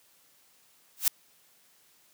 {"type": "noise with exponential growth", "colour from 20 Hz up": "blue", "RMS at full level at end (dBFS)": -18, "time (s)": [0.97, 1.08], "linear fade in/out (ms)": 2, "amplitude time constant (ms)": 23, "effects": ["white hiss -63 dBFS RMS until 2.13 s", "high-pass 100 Hz 12 dB/octave"]}